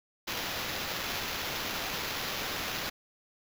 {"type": "noise with sample-and-hold", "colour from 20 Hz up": "white", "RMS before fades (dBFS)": -35, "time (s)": [0.27, 2.9], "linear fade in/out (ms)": 10, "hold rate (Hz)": 8820, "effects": []}